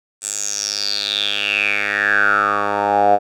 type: tone with band-pass filter sweep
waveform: 10% pulse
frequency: 102.3 Hz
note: G#2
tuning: 26 cents flat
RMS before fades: -18 dBFS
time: 0.21-3.19 s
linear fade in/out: 50 ms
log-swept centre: 8100 to 680 Hz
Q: 8.3
effects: none